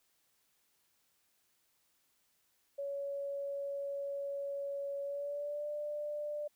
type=tone with pitch glide; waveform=sine; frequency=561 to 592.6 Hz; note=C#5 to D5; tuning=+21 to +15 cents; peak=-36 dBFS; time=2.78-6.48 s; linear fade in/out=10 ms; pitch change=+94 cents; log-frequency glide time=5.02-5.67 s; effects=white hiss -75 dBFS RMS until 6.55 s